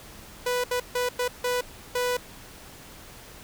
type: tone bursts at uneven times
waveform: sawtooth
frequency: 493.9 Hz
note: B4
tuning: in tune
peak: -20 dBFS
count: 6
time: 0.46-0.64 / 0.71-0.8 / 0.95-1.09 / 1.19-1.28 / 1.44-1.61 / 1.95-2.17 s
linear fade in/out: 5 ms
effects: pink hiss -46 dBFS RMS until 3.43 s